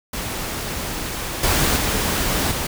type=noise with level steps; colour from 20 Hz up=pink; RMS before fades=-27 / -18 / -21 / -24 dBFS; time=0.13-2.67 s; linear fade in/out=5 ms; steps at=1.43 / 1.76 / 2.51 s; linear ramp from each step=5 ms; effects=none